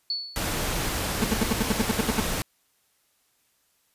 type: tone with exponential decay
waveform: sine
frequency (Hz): 4435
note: C#8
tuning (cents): 0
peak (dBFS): -23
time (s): 0.1-0.61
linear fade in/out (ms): 2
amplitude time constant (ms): 110
type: noise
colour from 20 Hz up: pink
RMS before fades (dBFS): -28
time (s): 0.36-2.42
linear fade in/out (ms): 0
type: tone bursts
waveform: 35% pulse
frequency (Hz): 220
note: A3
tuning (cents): 0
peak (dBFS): -18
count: 11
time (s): 1.22-2.201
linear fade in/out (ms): 2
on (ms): 21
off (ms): 75
effects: white hiss -68 dBFS RMS until 3.94 s + resampled to 32000 Hz